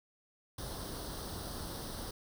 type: noise with comb filter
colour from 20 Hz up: pink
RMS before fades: -42 dBFS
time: 0.58-2.11 s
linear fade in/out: 5 ms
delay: 0.21 ms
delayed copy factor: +0.75
effects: none